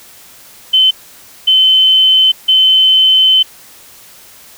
sine tone bursts at uneven times, 3062 Hz, G7, 41 cents flat, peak -5 dBFS, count 3, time 0.73-0.91 / 1.47-2.32 / 2.48-3.43 s, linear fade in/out 10 ms, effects white hiss -39 dBFS RMS until 4.57 s

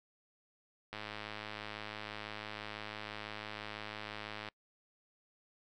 click train, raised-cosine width 0.3 ms, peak -26 dBFS, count 378, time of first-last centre 0.93-4.487 s, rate 106 Hz, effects noise-tail reverb RT60 0.1 s tail -26 dB re dry

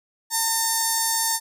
5% pulse tone with notch filter, 906 Hz, A#5, 50 cents flat, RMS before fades -23 dBFS, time 0.3-1.4 s, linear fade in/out 50 ms, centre 2800 Hz, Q 0.64, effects none

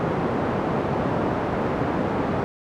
pink band-pass noise, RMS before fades -24 dBFS, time 0-2.44 s, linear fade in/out 0 ms, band 140 to 980 Hz, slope 12 dB/octave, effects none

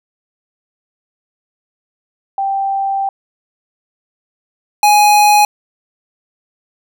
sine / square tone pair in turn, 784 / 833 Hz, G5 / G#5, 0 / +5 cents, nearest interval minor second, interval 105 cents, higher second, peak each -14 / -7 dBFS, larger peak second, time 2.38-3.09 / 4.83-5.45 s, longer first, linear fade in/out 2 ms, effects none

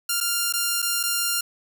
5% pulse tone with dropouts, 1396.9 Hz, F6, in tune, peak -10 dBFS, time 0.09-1.41 s, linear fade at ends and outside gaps 5 ms, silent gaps 0.204-0.209 / 0.526-0.536 / 0.82-0.825 / 1.031-1.035 s, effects none

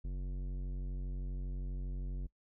sine tone with tanh clipping, 46.25 Hz, F#1, in tune, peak -38 dBFS, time 0.04-2.27 s, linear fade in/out 10 ms, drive 14 dB, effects noise-tail reverb RT60 0.1 s tail -23 dB re dry

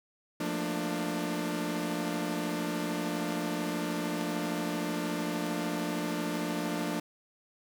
sawtooth chord, Bb major seventh, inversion second, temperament equal with one note detuned, 174.61 / 220 / 233.1 / 297.4 Hz, F3 / A3 / Bb3 / D4, 0 / 0 / 0 / +22 cents, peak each -32 / -35 / -35 / -30 dBFS, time 0.4-7 s, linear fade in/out 5 ms, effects none

